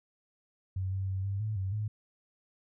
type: tone with pitch steps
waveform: sine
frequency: 94.2 / 96 / 95.3 / 98.6 / 107.8 / 95.4 / 106.4 Hz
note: F#2 / G2 / G2 / G2 / A2 / G2 / G#2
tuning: +32 / -36 / -48 / +11 / -35 / -47 / +42 cents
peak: -30 dBFS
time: 0.76-1.88 s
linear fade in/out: 5 ms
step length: 160 ms
effects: none